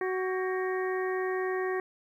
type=harmonic tone with a mistuned harmonic; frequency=373 Hz; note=F#4; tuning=14 cents sharp; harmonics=1 / 2 / 3 / 4 / 5 / 6; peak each=-29 / -38 / -39 / -44 / -37 / -50 dBFS; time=0.01-1.8 s; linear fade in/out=2 ms; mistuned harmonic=4; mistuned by=+110 cents; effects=11-bit